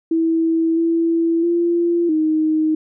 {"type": "tone with pitch steps", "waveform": "sine", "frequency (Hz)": [327, 332.1, 342.7, 312.5], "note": ["E4", "E4", "F4", "D#4"], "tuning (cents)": [-14, 13, -33, 8], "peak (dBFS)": -14, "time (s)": [0.11, 2.75], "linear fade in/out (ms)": 5, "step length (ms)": 660, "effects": []}